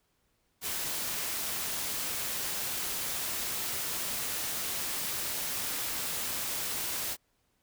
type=noise; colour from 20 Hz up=white; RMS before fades=-34 dBFS; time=0.61-7.17 s; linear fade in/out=50 ms; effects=pink hiss -74 dBFS RMS until 7.62 s